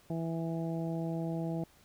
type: harmonic tone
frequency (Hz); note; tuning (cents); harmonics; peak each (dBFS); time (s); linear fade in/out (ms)
164.81; E3; 0; 1 / 2 / 3 / 4 / 5; -34 / -38 / -44 / -42 / -48; 0.1-1.64; 2
effects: pink hiss -63 dBFS RMS until 1.84 s

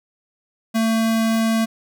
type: tone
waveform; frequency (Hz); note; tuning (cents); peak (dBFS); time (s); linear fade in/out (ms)
square; 224.6; A3; +36; -17; 0.74-1.66; 20
effects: none

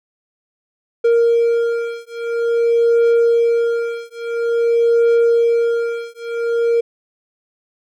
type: beating tone pair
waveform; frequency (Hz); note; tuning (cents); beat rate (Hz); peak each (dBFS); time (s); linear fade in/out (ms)
triangle; 466.2 / 466.69; A#4 / A#4; 0 / +2; 0.49; -14; 1.04-6.81; 10
effects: none

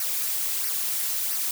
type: noise with flanger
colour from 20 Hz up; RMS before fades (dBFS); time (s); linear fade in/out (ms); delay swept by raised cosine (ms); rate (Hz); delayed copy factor
blue; -27; 0-1.51; 2; 0.27 to 4.67; 1.5; -0.7
effects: none

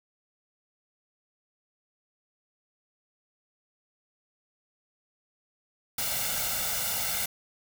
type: noise with comb filter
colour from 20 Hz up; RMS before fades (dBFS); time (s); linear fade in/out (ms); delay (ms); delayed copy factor
white; -30; 5.98-7.26; 5; 1.4; +0.75
effects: none

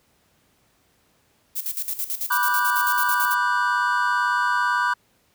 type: noise with tremolo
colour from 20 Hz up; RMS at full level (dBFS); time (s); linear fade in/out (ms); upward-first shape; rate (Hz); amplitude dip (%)
violet; -26; 1.55-3.35; 20; square; 9.1; 75
type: chord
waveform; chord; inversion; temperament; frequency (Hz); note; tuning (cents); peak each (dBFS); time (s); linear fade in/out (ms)
triangle; G major seventh; first; just; 980 / 1176 / 1470 / 1568; B5 / D6 / F#6 / G6; -14 / +2 / -12 / 0; -21 / -24 / -23 / -24; 2.3-4.94; 10
effects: pink hiss -63 dBFS RMS until 5.34 s + high-pass 60 Hz 12 dB/octave

